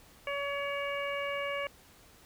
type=harmonic tone; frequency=565 Hz; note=C#5; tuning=33 cents sharp; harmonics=1 / 2 / 3 / 4 / 5; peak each=-35 / -39 / -42 / -38 / -43 dBFS; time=0.27-1.67 s; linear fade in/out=2 ms; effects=pink hiss -58 dBFS RMS until 2.25 s